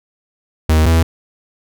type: tone pair in turn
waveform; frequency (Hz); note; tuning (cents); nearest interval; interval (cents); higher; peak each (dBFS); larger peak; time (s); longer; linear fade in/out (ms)
45% pulse; 78.7 / 82.05; D#2 / E2; +20 / -8; minor second; 72; second; -9; neither; 0.69-0.86 / 0.86-1.03; neither; 5
effects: none